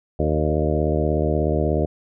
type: harmonic tone with a mistuned harmonic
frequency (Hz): 76.6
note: D#2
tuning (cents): -27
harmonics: 1 / 2 / 3 / 4 / 5 / 6 / 7 / 8 / 9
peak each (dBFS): -23 / -25 / -29 / -27 / -26 / -27 / -30 / -27 / -32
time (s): 0.19-1.86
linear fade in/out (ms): 5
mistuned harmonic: 7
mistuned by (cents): +25
effects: none